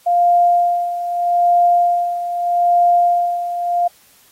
sine tone with tremolo, 700 Hz, F5, 4 cents sharp, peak -9 dBFS, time 0.06-3.88 s, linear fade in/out 10 ms, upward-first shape sine, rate 0.8 Hz, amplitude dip 70%, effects white hiss -51 dBFS RMS until 4.31 s + AAC 48 kbps

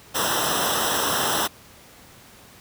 pink noise with comb filter, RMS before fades -23 dBFS, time 0.14-1.48 s, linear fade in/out 20 ms, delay 0.44 ms, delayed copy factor -1, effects pink hiss -48 dBFS RMS until 2.6 s + high-pass 60 Hz 12 dB/octave

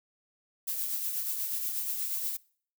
violet noise with tremolo, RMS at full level -31 dBFS, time 0.67-2.37 s, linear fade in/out 10 ms, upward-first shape triangle, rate 8.3 Hz, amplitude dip 45%, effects noise-tail reverb RT60 0.5 s tail -23 dB re dry

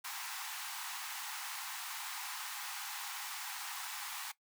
pink high-pass noise, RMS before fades -43 dBFS, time 0.04-4.32 s, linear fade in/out 10 ms, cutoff 770 Hz, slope 96 dB/octave, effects noise-tail reverb RT60 0.1 s tail -17 dB re dry

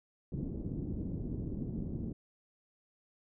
white low-pass noise, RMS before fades -38 dBFS, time 0.32-2.13 s, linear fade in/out 5 ms, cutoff 290 Hz, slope 24 dB/octave, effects none

